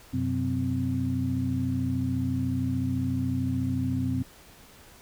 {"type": "tone cluster", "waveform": "sine", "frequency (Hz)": [92.5, 126.3, 182.8, 257.9], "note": ["F#2", "B2", "F#3", "C4"], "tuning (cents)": [0, 39, -21, -25], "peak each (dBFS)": [-31, -30, -37, -28], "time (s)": [0.13, 4.23], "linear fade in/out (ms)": 10, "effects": ["pink hiss -52 dBFS RMS until 5.01 s"]}